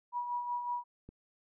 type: tone with tremolo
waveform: sine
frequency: 969 Hz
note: B5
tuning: 33 cents flat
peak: -31 dBFS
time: 0.12-0.84 s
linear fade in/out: 50 ms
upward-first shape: sine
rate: 5.4 Hz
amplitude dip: 50%
type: click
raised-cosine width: 3 ms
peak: -36 dBFS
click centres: 1.09 s
effects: none